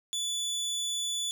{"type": "tone", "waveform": "25% pulse", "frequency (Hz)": 3464, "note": "A7", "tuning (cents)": -28, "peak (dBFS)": -26, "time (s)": [0.13, 1.31], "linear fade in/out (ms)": 0, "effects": []}